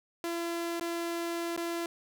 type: tone with dropouts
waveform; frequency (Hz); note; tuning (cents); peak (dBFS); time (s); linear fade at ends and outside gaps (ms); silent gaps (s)
sawtooth; 339.1; E4; +49; -28; 0.24-1.86; 1; 0.797-0.81 / 1.564-1.575
effects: none